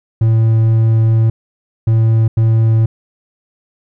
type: tone bursts at uneven times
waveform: triangle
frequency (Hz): 112.2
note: A2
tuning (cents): +34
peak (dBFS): -6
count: 3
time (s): 0.21-1.3 / 1.87-2.28 / 2.37-2.86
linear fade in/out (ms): 5
effects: none